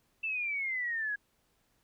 sine exponential sweep, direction down, 2679 to 1646 Hz, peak -31 dBFS, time 0.23-1.16 s, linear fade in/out 10 ms, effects pink hiss -73 dBFS RMS until 1.83 s

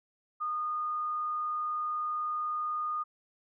sine tone, 1226 Hz, D#6, 26 cents flat, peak -30 dBFS, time 0.4-3.04 s, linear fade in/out 20 ms, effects none

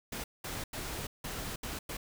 pink noise bursts at uneven times, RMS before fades -39 dBFS, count 6, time 0.12-0.24 / 0.44-0.64 / 0.73-1.07 / 1.24-1.56 / 1.63-1.79 / 1.89-1.97 s, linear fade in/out 5 ms, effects none

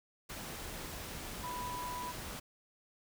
sine tone in noise, 987.8 Hz, B5, in tune, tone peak -39 dBFS, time 1.43-2.12 s, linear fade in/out 10 ms, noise pink, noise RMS -44 dBFS, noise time 0.29-2.4 s, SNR +2 dB, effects none

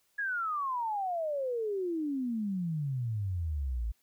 sine exponential sweep, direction down, 1694 to 53.1 Hz, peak -30 dBFS, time 0.18-3.92 s, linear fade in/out 10 ms, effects white hiss -72 dBFS RMS until 4.02 s

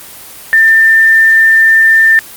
sine tone, 1792 Hz, A6, 31 cents sharp, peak -3 dBFS, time 0.53-2.19 s, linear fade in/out 0 ms, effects white hiss -31 dBFS RMS until 2.36 s + Opus 24 kbps

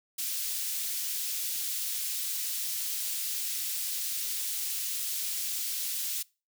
white high-pass noise, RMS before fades -33 dBFS, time 0.18-6.23 s, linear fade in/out 10 ms, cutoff 3300 Hz, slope 12 dB/octave, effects noise-tail reverb RT60 0.3 s tail -23 dB re dry

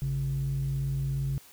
sine tone pair together, 54.45 / 137.2 Hz, A1 / C#3, -17 / -17 cents, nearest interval octave + major third, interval 1600 cents, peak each -33 / -26 dBFS, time 0.02-1.38 s, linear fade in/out 0 ms, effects tanh soft clip ceiling -23 dBFS + white hiss -54 dBFS RMS until 1.52 s

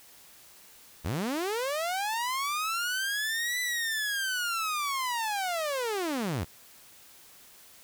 sawtooth linear two-way sweep, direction up then down, 63.5 to 2000 to 67.8 Hz, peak -25 dBFS, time 1.04-6.45 s, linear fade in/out 20 ms, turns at 3.6 s, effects white hiss -54 dBFS RMS until 7.83 s

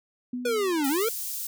sine tone with exponential decay, 247.6 Hz, B3, 5 cents sharp, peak -27 dBFS, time 0.33-1.12 s, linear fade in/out 5 ms, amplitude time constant 170 ms
square linear two-way sweep, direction down then up, 493.9 to 263.5 to 477 Hz, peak -24 dBFS, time 0.45-1.09 s, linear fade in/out 5 ms, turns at 0.88 s
white high-pass noise, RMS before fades -33 dBFS, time 0.84-1.47 s, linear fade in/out 5 ms, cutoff 6300 Hz, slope 12 dB/octave
effects none

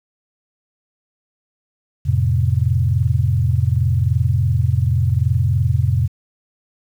sine chord, F major, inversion none, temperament equal, 87.31 / 110 / 130.81 Hz, F2 / A2 / C3, 0 / 0 / 0 cents, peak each -18 dBFS, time 2.05-6.08 s, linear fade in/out 20 ms, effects 8-bit

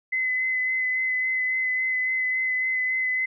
sine tone with vibrato, 2031 Hz, B6, 48 cents sharp, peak -22 dBFS, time 0.12-3.26 s, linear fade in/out 10 ms, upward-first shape sine, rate 3.6 Hz, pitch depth 15 cents each way, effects none

